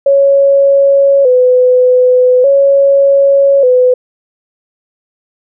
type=tone with vibrato; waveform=sine; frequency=528 Hz; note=C5; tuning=16 cents sharp; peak=-4 dBFS; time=0.06-3.94 s; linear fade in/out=5 ms; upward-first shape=square; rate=0.42 Hz; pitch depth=85 cents each way; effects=none